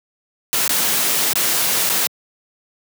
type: noise with dropouts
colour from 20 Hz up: white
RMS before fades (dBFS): -18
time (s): 0.53-2.07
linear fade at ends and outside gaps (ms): 0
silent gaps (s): 0.678-0.693 / 1.332-1.356 / 1.892-1.898
effects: high-pass 150 Hz 12 dB/octave